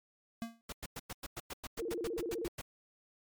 square tone with exponential decay, 229.8 Hz, A#3, 25 cents flat, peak -34 dBFS, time 0.42-0.61 s, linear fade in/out 0 ms, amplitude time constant 41 ms
pink noise bursts, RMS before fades -42 dBFS, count 15, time 0.69-2.615 s, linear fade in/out 5 ms, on 35 ms, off 100 ms
sine tone with vibrato, 398.5 Hz, G4, 28 cents sharp, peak -35 dBFS, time 1.79-2.48 s, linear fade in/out 0 ms, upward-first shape square, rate 16 Hz, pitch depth 250 cents each way
effects MP3 96 kbps

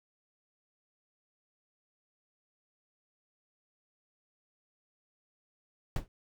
brown noise with exponential decay, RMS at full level -25 dBFS, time 5.96-6.08 s, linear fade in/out 1 ms, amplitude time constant 24 ms, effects none

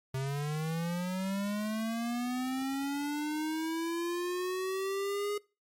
square linear sweep, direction up, 130.81 to 415.3 Hz, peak -32 dBFS, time 0.14-5.38 s, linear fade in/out 5 ms, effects noise-tail reverb RT60 0.3 s tail -23 dB re dry + MP3 64 kbps

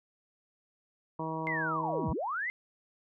harmonic tone, 160 Hz, D#3, 49 cents sharp, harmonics 1 / 2 / 3 / 4 / 5 / 6 / 7, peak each -39 / -39 / -42 / -42 / -47 / -37 / -45 dBFS, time 1.19-2.13 s, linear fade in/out 5 ms
sine linear two-way sweep, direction down then up, 2115 to 49.1 to 2115 Hz, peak -31 dBFS, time 1.47-2.5 s, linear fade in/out 0 ms, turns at 2.1 s
effects none

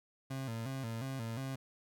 30% pulse tone with vibrato, 123.47 Hz, B2, in tune, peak -35 dBFS, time 0.3-1.56 s, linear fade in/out 10 ms, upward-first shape square, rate 2.8 Hz, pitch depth 140 cents each way, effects none

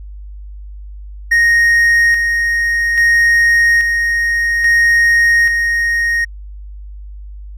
triangle tone with tremolo, 1864.7 Hz, A#6, in tune, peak -6 dBFS, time 1.31-6.25 s, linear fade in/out 10 ms, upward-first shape square, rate 0.6 Hz, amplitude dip 40%, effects added 50 Hz sine -28 dBFS peak until 7.57 s

